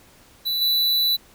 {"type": "tone with level steps", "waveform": "square", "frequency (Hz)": 3968, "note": "B7", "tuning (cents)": 7, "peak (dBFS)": [-22, -18], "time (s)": [0.45, 1.17], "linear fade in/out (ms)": 20, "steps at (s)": 0.61, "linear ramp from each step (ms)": 10, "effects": ["pink hiss -52 dBFS RMS until 1.34 s"]}